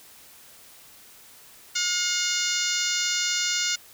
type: harmonic tone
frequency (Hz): 716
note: F5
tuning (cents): +43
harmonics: 2 / 3 / 4 / 5 / 6 / 7 / 8 / 9 / 10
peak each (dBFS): -32 / -32 / -32 / -32 / -32 / -32 / -32 / -32 / -32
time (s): 1.75-3.76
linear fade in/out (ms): 10
effects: white hiss -50 dBFS RMS until 3.93 s